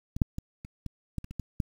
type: clicks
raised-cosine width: 5 ms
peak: -22 / -8 / -21 / -30 / -23 / -19 / -29 / -28 / -21 / -15 dBFS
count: 10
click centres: 0.165 / 0.218 / 0.384 / 0.649 / 0.863 / 1.183 / 1.244 / 1.31 / 1.397 / 1.602 s
effects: 8-bit